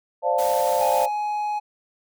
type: chord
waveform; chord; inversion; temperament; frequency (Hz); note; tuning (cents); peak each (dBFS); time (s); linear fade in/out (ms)
sine; D minor seventh; third; equal with one note detuned; 523.3 / 587.3 / 698.5 / 883.1; C5 / D5 / F5 / A5; 0 / 0 / 0 / +6; -24; 0.22-1.09; 50
type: noise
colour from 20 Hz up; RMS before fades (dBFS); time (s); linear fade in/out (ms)
white; -34; 0.38-1.06; 10
type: tone with pitch glide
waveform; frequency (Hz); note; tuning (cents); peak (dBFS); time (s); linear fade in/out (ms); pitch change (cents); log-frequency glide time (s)
triangle; 829 to 838.1; G#5 to G#5; -3 to +16; -21; 0.8-1.6; 20; +19; 0.95-1.16
effects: none